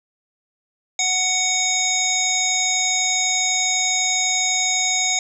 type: harmonic tone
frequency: 744 Hz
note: F#5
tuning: 9 cents sharp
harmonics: 1 / 3 / 5 / 7 / 9 / 10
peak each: -28 / -24 / -25 / -31 / -20 / -32 dBFS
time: 0.99-5.19 s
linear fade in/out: 2 ms
effects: 9-bit